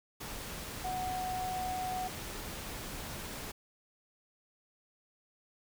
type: tone in noise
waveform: sine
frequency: 740 Hz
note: F#5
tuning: in tune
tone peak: -34 dBFS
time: 0.84-2.08 s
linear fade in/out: 10 ms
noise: pink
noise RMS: -42 dBFS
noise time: 0.2-3.52 s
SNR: +5 dB
effects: none